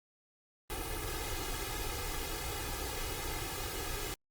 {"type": "noise with comb filter", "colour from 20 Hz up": "pink", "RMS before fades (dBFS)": -38, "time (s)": [0.7, 4.14], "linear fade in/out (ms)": 0, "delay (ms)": 2.4, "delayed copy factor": 0.9, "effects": ["Opus 32 kbps"]}